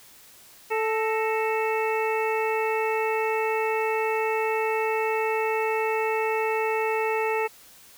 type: harmonic tone with a mistuned harmonic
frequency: 440 Hz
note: A4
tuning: in tune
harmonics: 1 / 2 / 3 / 4 / 5 / 6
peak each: -25 / -28 / -35 / -36 / -34 / -33 dBFS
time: 0.7-7.48 s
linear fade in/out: 20 ms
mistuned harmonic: 4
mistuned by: +92 cents
effects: white hiss -51 dBFS RMS until 7.97 s